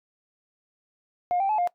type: tone with pitch steps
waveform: sine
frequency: 712 / 783 / 857 / 706 Hz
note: F5 / G5 / A5 / F5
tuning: +33 / -2 / -46 / +19 cents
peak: -20 dBFS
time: 1.31-1.674 s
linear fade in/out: 0 ms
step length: 91 ms
effects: noise-tail reverb RT60 0.1 s tail -21 dB re dry + tanh soft clip ceiling -18 dBFS